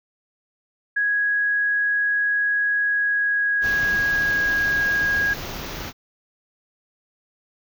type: tone with pitch glide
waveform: sine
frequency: 1661.2 to 1642.1 Hz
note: G#6 to G#6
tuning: 0 to -20 cents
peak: -18 dBFS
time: 0.96-5.34 s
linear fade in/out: 10 ms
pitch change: -20 cents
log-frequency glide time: 2.81-4.84 s
type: band-stop noise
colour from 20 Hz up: pink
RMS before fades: -32 dBFS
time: 3.61-5.93 s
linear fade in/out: 50 ms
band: 6700 to 13000 Hz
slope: 96 dB/octave
effects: none